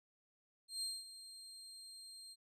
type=tone with ADSR envelope; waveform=30% pulse; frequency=4190 Hz; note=C8; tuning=2 cents sharp; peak=-35 dBFS; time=0.68-2.36 s; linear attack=140 ms; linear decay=220 ms; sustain=-14 dB; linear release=40 ms; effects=resampled to 32000 Hz